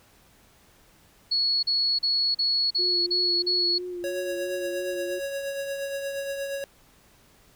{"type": "tone bursts", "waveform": "sine", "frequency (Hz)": 4369, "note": "C#8", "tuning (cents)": -26, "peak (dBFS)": -21, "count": 7, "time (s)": [1.31, 3.784], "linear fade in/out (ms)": 10, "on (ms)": 320, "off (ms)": 39}
{"type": "tone with vibrato", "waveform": "sine", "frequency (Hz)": 355.4, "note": "F4", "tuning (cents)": 30, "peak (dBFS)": -31, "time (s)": [2.78, 5.2], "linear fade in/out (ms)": 20, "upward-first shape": "sine", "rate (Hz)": 3, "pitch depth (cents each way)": 31}
{"type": "tone with tremolo", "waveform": "square", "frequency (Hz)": 554.4, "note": "C#5", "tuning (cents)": 0, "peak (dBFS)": -28, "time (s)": [4.04, 6.64], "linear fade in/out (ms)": 0, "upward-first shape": "triangle", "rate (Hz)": 8.5, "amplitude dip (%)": 45}
{"effects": ["pink hiss -58 dBFS RMS until 7.55 s"]}